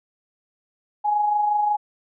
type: tone with amplitude modulation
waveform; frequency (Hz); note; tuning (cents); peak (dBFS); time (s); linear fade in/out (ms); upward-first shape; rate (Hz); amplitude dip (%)
sine; 835; G#5; +9; -16; 1.04-1.77; 20; sine; 25.5; 40
effects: none